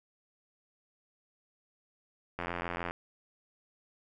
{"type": "click train", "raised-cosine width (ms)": 0.5, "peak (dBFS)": -20, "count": 46, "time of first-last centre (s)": [2.39, 2.91], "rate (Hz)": 86.6, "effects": []}